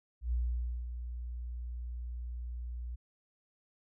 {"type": "tone with ADSR envelope", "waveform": "sine", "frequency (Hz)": 60, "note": "B1", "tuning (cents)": -49, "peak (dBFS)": -28, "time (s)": [0.21, 2.96], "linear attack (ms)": 110, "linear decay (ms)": 540, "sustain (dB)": -9, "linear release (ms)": 14, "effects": []}